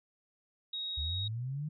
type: tone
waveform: sine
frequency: 3779 Hz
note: A#7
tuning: 23 cents sharp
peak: -35 dBFS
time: 0.73-1.28 s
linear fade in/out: 5 ms
type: linear sweep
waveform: sine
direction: up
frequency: 69 to 155.56 Hz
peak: -34 dBFS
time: 0.97-1.69 s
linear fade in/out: 10 ms
effects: none